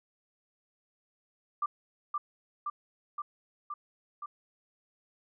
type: tone with echo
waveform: sine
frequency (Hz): 1183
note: D6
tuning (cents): +12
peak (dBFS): -27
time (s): 1.62-1.66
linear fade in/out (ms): 5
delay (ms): 520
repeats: 5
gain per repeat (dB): -2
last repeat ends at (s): 4.26
effects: none